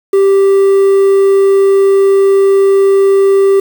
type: tone with quantisation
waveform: triangle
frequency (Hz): 392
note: G4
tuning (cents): 0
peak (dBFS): -3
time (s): 0.13-3.6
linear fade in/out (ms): 5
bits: 5
effects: none